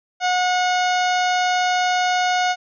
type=harmonic tone with a mistuned harmonic; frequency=727 Hz; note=F#5; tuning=31 cents flat; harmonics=1 / 2 / 3 / 4 / 5 / 6 / 7 / 8 / 9; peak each=-18 / -24 / -28 / -30 / -32 / -34 / -35 / -36 / -37 dBFS; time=0.2-2.56 s; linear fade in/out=50 ms; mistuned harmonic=8; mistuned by=+52 cents; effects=none